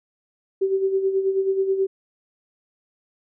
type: tone with tremolo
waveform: sine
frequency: 385.8 Hz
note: G4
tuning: 28 cents flat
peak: -16 dBFS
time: 0.61-1.87 s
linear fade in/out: 10 ms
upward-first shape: sine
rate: 9.3 Hz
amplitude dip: 60%
effects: none